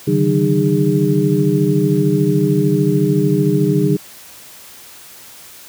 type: tone cluster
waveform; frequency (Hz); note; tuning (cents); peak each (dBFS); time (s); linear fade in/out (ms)
sine; 141 / 154.5 / 189.5 / 304 / 407.3; C#3 / D#3 / F#3 / D#4 / G#4; +30 / -12 / +42 / -40 / -34; -18; 0.07-3.97; 10
effects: white hiss -39 dBFS RMS until 5.68 s + high-pass 60 Hz 12 dB/octave